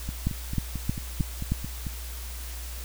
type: two click trains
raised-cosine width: 5 ms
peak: -20 / -12 dBFS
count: 9 / 5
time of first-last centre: 0.09-1.868 / 0.27-1.52 s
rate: 4.5 / 3.2 Hz
effects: added 60 Hz sine -35 dBFS peak until 2.84 s + white hiss -42 dBFS RMS until 2.84 s